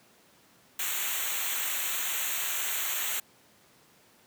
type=noise with comb filter; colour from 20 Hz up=white; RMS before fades=-31 dBFS; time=0.79-3.2 s; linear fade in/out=5 ms; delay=0.2 ms; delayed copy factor=-0.95; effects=pink hiss -60 dBFS RMS until 4.26 s + high-pass 150 Hz 12 dB/octave